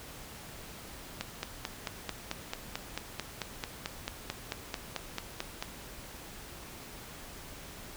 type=click train; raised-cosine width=0.2 ms; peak=-16 dBFS; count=21; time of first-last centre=1.21-5.625 s; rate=4.53 Hz; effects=pink hiss -47 dBFS RMS until 7.96 s